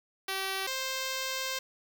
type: tone pair in turn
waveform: 5% pulse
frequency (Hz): 384.9 / 525.5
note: G4 / C5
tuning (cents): -32 / +7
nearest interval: perfect fourth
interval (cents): 539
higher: second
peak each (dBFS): -20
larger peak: neither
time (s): 0.28-0.67 / 0.67-1.59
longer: second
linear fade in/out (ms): 5
effects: 9-bit